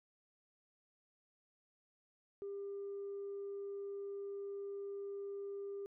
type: tone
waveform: sine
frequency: 399.3 Hz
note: G4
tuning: 32 cents sharp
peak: -40 dBFS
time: 2.42-5.86 s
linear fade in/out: 0 ms
effects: tanh soft clip ceiling -38 dBFS

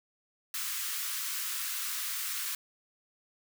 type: high-pass noise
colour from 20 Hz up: white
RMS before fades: -35 dBFS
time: 0.54-2.55 s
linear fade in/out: 2 ms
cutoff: 1100 Hz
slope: 48 dB/octave
effects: none

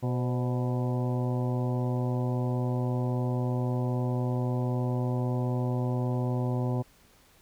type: harmonic tone with a mistuned harmonic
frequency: 123.8 Hz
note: B2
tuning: 5 cents sharp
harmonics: 1 / 2 / 3 / 4 / 5 / 6 / 7 / 8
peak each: -27 / -33 / -37 / -39 / -41 / -43 / -44 / -45 dBFS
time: 0.02-6.83 s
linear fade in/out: 20 ms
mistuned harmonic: 4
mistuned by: +64 cents
effects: pink hiss -60 dBFS RMS until 7.41 s

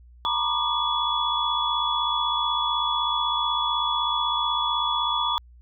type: tone cluster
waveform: sine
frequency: 916 / 972 / 1119 / 1202 / 3395 Hz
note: A#5 / B5 / C#6 / D6 / G#7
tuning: -31 / -28 / +16 / +40 / +37 cents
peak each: -30 / -28 / -32 / -28 / -26 dBFS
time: 0.25-5.38 s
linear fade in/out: 0 ms
effects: added 60 Hz sine -47 dBFS peak until 5.61 s

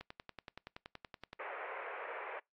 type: click train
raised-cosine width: 0.3 ms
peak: -30 dBFS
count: 15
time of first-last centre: 0.01-1.331 s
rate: 10.6 Hz
type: band-pass noise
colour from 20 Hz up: pink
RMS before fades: -44 dBFS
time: 1.39-2.4 s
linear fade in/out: 10 ms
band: 430 to 2400 Hz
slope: 48 dB/octave
effects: noise-tail reverb RT60 0.2 s tail -25 dB re dry + AAC 48 kbps

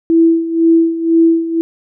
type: tone with tremolo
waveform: sine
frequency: 330 Hz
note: E4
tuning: 2 cents sharp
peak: -5 dBFS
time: 0.1-1.61 s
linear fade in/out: 0 ms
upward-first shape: sine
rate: 2 Hz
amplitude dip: 75%
effects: none

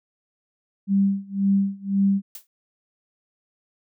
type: tone with tremolo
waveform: sine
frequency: 197 Hz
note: G3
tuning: 9 cents sharp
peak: -15 dBFS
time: 0.87-2.22 s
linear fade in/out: 50 ms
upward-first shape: sine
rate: 1.9 Hz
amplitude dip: 95%
type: noise with exponential decay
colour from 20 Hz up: blue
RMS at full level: -33 dBFS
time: 2.35-2.47 s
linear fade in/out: 2 ms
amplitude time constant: 25 ms
effects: none

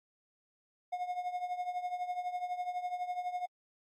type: tone with tremolo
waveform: triangle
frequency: 720 Hz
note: F#5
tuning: 47 cents flat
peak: -29 dBFS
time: 0.92-3.46 s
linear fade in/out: 10 ms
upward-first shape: triangle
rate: 12 Hz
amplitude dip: 80%
effects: AAC 48 kbps

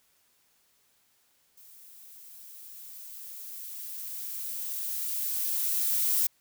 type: noise with level ramp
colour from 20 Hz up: violet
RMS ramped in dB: -53 to -25 dBFS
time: 1.57-6.27 s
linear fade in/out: 5 ms
effects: white hiss -68 dBFS RMS until 6.4 s

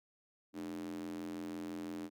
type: tone with high-pass filter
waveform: square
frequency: 42.96 Hz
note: F1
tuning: 28 cents flat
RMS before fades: -43 dBFS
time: 0.53-2.1 s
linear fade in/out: 50 ms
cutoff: 270 Hz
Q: 8
effects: none

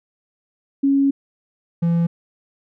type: tone pair in turn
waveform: sine / triangle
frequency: 276.4 / 169.13 Hz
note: C#4 / E3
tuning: -5 / +45 cents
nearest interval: major sixth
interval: 850 cents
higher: first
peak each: -13 dBFS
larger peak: neither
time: 0.83-1.11 / 1.82-2.07 s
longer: first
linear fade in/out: 10 ms
effects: none

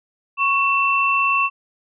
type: tone pair together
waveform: sine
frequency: 1106.6 / 2681 Hz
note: C#6 / E7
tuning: -3 / +29 cents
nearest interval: octave + minor third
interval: 1532 cents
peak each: -18 dBFS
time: 0.37-1.5 s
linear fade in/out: 50 ms
effects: none

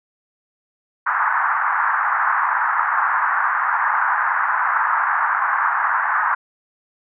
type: band-pass noise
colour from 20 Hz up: pink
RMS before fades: -19 dBFS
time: 1.06-6.35 s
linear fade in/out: 10 ms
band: 890 to 1700 Hz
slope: 48 dB/octave
effects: none

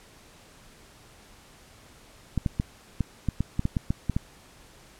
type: clicks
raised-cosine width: 5 ms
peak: -12 dBFS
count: 12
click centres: 2.377 / 2.462 / 2.599 / 3.007 / 3.287 / 3.406 / 3.594 / 3.654 / 3.768 / 3.905 / 4.097 / 4.165 s
effects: pink hiss -53 dBFS RMS until 4.99 s + low-pass 11000 Hz 12 dB/octave

